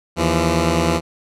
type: tone pair together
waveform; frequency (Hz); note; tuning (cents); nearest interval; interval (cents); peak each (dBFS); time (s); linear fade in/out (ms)
10% pulse; 80 / 169.51; D#2 / E3; +49 / +49; octave + minor second; 1300; -10; 0.16-1.01; 50
effects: low-pass 10000 Hz 12 dB/octave